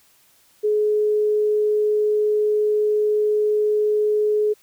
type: tone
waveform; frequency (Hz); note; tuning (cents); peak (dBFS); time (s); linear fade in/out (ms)
sine; 422.8; G#4; +31; -16; 0.63-4.54; 20
effects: white hiss -57 dBFS RMS until 4.62 s